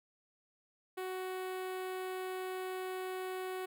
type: tone with notch filter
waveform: sawtooth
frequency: 372.3 Hz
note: F#4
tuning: 11 cents sharp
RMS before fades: -40 dBFS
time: 0.97-3.66 s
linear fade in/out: 10 ms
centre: 5800 Hz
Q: 0.89
effects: none